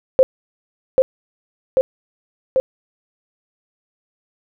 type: tone with echo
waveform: sine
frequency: 523.3 Hz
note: C5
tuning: in tune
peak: -6 dBFS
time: 0.19-0.23 s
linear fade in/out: 0 ms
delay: 790 ms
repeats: 3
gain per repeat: -2 dB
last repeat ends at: 2.6 s
effects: none